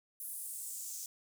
white noise with high-pass filter sweep, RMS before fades -43 dBFS, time 0.2-1.06 s, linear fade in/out 2 ms, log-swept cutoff 11000 to 6400 Hz, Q 2.7, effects none

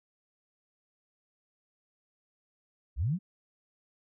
sine linear sweep, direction up, 49 to 200.2 Hz, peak -26 dBFS, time 2.96-3.19 s, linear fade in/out 50 ms, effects none

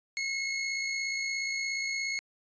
sawtooth tone with amplitude modulation, 2173 Hz, C#7, 35 cents flat, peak -25 dBFS, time 0.17-2.19 s, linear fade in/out 0 ms, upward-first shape sine, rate 57 Hz, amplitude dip 35%, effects resampled to 16000 Hz

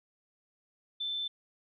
sine tone, 3535 Hz, A7, 7 cents sharp, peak -32 dBFS, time 1-1.28 s, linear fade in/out 10 ms, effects none

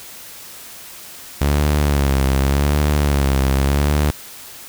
sawtooth tone with vibrato, 70.4 Hz, C#2, 27 cents sharp, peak -10 dBFS, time 1.41-4.11 s, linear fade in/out 5 ms, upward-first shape sine, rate 0.86 Hz, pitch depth 91 cents each way, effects white hiss -37 dBFS RMS until 4.68 s

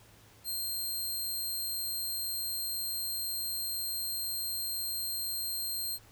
10% pulse tone, 4186 Hz, C8, in tune, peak -26 dBFS, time 0.44-5.99 s, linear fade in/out 50 ms, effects added 107 Hz sine -61 dBFS peak until 6.11 s + pink hiss -59 dBFS RMS until 6.11 s

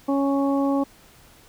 harmonic tone, 277.2 Hz, C#4, in tune, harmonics 1 / 2 / 3 / 4, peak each -20 / -26 / -30 / -32 dBFS, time 0.08-0.84 s, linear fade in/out 10 ms, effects pink hiss -52 dBFS RMS until 1.48 s

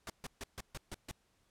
pink noise bursts, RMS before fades -43 dBFS, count 7, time 0.07-1.113 s, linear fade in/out 2 ms, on 29 ms, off 140 ms, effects pink hiss -74 dBFS RMS until 1.5 s + low-pass 11000 Hz 12 dB/octave

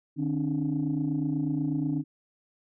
sine tone cluster, 150.6 / 269.4 / 297.6 Hz, D3 / C#4 / D4, +44 / -49 / +23 cents, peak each -29 dBFS, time 0.16-2.04 s, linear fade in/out 50 ms, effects tanh soft clip ceiling -19 dBFS

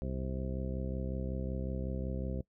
harmonic tone with a mistuned harmonic, 65.41 Hz, C2, in tune, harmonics 1 / 2 / 3 / 4 / 5 / 6 / 7 / 8 / 10, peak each -37 / -40 / -41 / -46 / -49 / -47 / -55 / -45 / -55 dBFS, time 0.02-2.41 s, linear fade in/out 0 ms, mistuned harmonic 10, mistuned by -34 cents, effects noise-tail reverb RT60 0.1 s tail -21 dB re dry

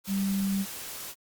sine tone in noise, 195.7 Hz, G3, 3 cents flat, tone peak -25 dBFS, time 0.07-0.66 s, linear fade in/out 50 ms, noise white, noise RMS -39 dBFS, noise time 0.04-1.15 s, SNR +11 dB, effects Opus 48 kbps

